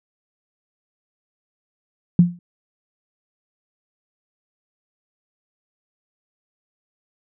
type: tone with exponential decay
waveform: sine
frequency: 174.61 Hz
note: F3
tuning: in tune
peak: -5 dBFS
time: 2.19-2.39 s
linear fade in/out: 2 ms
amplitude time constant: 42 ms
effects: none